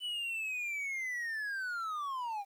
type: linear sweep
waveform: triangle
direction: down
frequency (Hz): 2996 to 778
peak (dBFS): -33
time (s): 0-2.45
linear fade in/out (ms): 50
effects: 11-bit